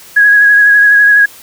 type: tone with vibrato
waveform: sine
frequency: 1661.2 Hz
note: G#6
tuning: in tune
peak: -3 dBFS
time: 0.16-1.26 s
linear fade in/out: 10 ms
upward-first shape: triangle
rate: 12 Hz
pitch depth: 30 cents each way
effects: white hiss -36 dBFS RMS until 1.42 s